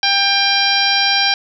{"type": "harmonic tone", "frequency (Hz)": 795, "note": "G5", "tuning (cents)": 24, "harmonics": [1, 2, 3, 4, 5, 6, 7], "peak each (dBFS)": [-20, -20, -20, -20, -20, -20, -20], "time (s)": [0.03, 1.34], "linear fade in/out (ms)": 2, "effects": []}